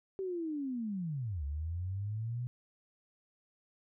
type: linear two-way sweep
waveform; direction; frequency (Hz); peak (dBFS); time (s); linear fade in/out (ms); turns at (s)
sine; down then up; 390.5 to 68.8 to 125.2; -34; 0.19-2.47; 0; 1.44
effects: none